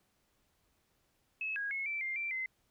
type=tone with pitch steps; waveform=sine; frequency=2588 / 1643 / 2180 / 2332 / 2106 / 2350 / 2059 Hz; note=E7 / G#6 / C#7 / D7 / C7 / D7 / C7; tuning=-32 / -19 / -29 / -13 / +11 / +1 / -28 cents; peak=-34 dBFS; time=1.41-2.46 s; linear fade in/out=2 ms; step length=150 ms; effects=pink hiss -75 dBFS RMS until 2.7 s